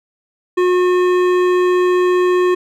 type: tone with hard clipping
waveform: sine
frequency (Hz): 361.5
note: F#4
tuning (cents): -40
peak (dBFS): -13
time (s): 0.57-2.55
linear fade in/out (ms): 10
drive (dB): 13
effects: none